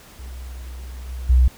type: tone with level steps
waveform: sine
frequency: 62.9 Hz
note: B1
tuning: 32 cents sharp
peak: -31 / -27 / -9 dBFS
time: 0.19-1.48 s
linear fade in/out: 5 ms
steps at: 1.08 / 1.29 s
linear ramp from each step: 10 ms
effects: tanh soft clip ceiling -7 dBFS + pink hiss -46 dBFS RMS until 1.57 s